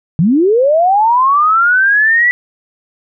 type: linear sweep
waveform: sine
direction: up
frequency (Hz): 146.83 to 1975.5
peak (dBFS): -7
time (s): 0.19-2.31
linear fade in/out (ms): 0
effects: none